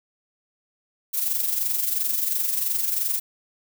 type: noise with amplitude modulation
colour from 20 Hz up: violet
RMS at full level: -22 dBFS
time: 1.13-3.2 s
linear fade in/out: 20 ms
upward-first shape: sine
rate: 22.9 Hz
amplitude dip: 55%
effects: none